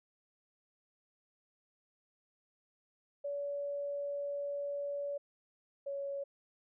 sine tone pair in turn, 570 / 558.9 Hz, C#5 / C#5, +48 / +14 cents, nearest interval unison, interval 34 cents, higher first, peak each -35 / -36 dBFS, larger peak first, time 3.24-5.18 / 5.86-6.24 s, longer first, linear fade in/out 10 ms, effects none

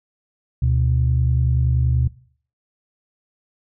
sine tone pair together, 73.42 / 123.91 Hz, D2 / B2, 0 / +6 cents, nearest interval major sixth, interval 906 cents, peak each -17 dBFS, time 0.62-2.08 s, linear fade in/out 5 ms, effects noise-tail reverb RT60 0.5 s tail -20 dB re dry + tanh soft clip ceiling -8 dBFS

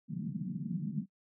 white band-pass noise, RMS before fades -37 dBFS, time 0.08-1.06 s, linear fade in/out 50 ms, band 150 to 220 Hz, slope 48 dB/octave, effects noise-tail reverb RT60 0.1 s tail -24 dB re dry

